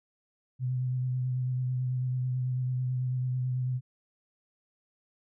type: tone with vibrato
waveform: sine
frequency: 127 Hz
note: B2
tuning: 49 cents sharp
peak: -27 dBFS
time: 0.59-3.81 s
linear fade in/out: 50 ms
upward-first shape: sine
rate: 9.1 Hz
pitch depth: 21 cents each way
effects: none